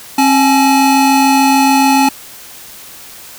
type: tone pair together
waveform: square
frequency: 268.7 / 853 Hz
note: C4 / G#5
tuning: +46 / +46 cents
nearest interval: octave + minor sixth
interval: 2000 cents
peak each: -11 dBFS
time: 0.18-2.09 s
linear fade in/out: 5 ms
effects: white hiss -34 dBFS RMS until 3.38 s